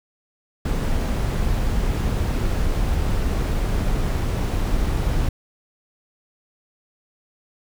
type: noise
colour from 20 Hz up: brown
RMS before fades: -21 dBFS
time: 0.65-5.29 s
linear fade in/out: 5 ms
effects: none